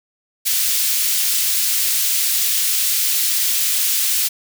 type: high-pass noise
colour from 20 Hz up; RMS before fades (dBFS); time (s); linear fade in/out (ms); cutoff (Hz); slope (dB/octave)
white; -18; 0.45-4.29; 20; 2800; 12
effects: none